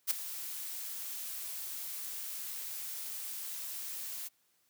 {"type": "noise with ADSR envelope", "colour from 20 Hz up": "blue", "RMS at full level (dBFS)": -27, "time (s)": [0.07, 4.29], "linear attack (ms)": 38, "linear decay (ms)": 9, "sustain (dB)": -14, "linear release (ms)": 24, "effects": ["white hiss -73 dBFS RMS until 4.69 s", "high-pass 80 Hz 12 dB/octave"]}